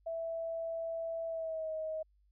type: tone with pitch glide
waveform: sine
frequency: 659.3 to 631.3 Hz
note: E5 to D#5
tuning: 0 to +25 cents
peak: -35 dBFS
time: 0.06-2.03 s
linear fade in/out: 10 ms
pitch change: -75 cents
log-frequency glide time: 1.27-1.72 s
effects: added 50 Hz sine -66 dBFS peak until 2.31 s